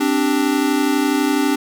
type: chord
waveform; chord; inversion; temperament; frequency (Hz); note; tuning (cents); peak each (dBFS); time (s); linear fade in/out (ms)
square; C suspended second; none; equal; 261.6 / 293.7 / 392; C4 / D4 / G4; 0 / 0 / 0; -21 / -18 / -24; 0-1.56; 10
effects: none